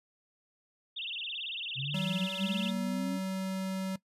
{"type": "tone with vibrato", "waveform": "sine", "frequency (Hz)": 3136, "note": "G7", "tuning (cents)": 0, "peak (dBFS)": -35, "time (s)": [0.96, 2.71], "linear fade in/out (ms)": 10, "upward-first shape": "sine", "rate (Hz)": 18, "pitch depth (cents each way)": 290}
{"type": "linear sweep", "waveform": "sine", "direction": "up", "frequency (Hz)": [129.7, 278.9], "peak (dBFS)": -34, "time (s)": [1.75, 3.2], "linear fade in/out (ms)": 50}
{"type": "tone", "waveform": "square", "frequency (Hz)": 190, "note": "F#3", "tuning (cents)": 46, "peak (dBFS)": -33, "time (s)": [1.94, 3.96], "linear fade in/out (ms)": 5}
{"effects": ["noise-tail reverb RT60 0.1 s tail -19 dB re dry", "resampled to 32000 Hz"]}